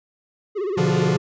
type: tone with vibrato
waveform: triangle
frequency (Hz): 392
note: G4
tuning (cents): 0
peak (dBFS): -20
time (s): 0.55-1.18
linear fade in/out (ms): 20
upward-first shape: sine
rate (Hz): 17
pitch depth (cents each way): 150
type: chord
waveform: 45% pulse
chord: B diminished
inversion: none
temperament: equal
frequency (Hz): 123.47 / 146.83 / 174.61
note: B2 / D3 / F3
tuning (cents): 0 / 0 / 0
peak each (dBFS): -27 / -22 / -21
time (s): 0.77-1.17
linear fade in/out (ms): 10
effects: resampled to 16000 Hz